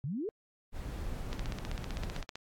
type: exponential sweep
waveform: sine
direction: up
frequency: 123.47 to 466.2 Hz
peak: -33 dBFS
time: 0.04-0.29 s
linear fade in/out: 0 ms
type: noise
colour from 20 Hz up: brown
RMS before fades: -38 dBFS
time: 0.72-2.25 s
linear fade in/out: 50 ms
type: click train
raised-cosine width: 0.2 ms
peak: -23 dBFS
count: 17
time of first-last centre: 1.33-2.356 s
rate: 15.6 Hz
effects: AAC 64 kbps